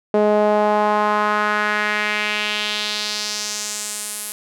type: tone with band-pass filter sweep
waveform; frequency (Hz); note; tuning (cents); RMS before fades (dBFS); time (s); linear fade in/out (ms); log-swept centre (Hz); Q
sawtooth; 210; G#3; +19; -20; 0.14-4.32; 0; 520 to 11000; 2.2
effects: none